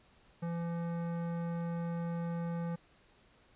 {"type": "tone with hard clipping", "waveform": "sine", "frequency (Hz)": 169.5, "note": "E3", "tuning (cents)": 49, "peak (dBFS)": -36, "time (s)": [0.42, 2.76], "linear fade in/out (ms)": 10, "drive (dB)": 15, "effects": ["pink hiss -65 dBFS RMS until 3.55 s", "resampled to 8000 Hz"]}